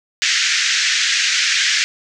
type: band-pass noise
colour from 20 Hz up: pink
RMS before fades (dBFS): -17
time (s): 0.22-1.84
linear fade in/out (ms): 0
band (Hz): 1600 to 6900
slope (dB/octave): 48
effects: none